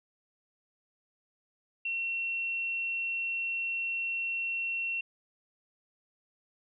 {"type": "tone", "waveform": "sine", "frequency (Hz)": 2720, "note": "F7", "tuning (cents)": -46, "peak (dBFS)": -30, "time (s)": [1.85, 5.01], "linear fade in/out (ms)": 5, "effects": []}